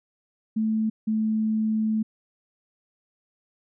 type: tone pair in turn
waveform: sine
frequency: 219.1 / 218.1 Hz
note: A3 / A3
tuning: -7 / -15 cents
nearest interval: unison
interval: 8 cents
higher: first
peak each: -21 dBFS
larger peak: neither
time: 0.56-0.9 / 1.07-2.03 s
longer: second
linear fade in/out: 10 ms
effects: none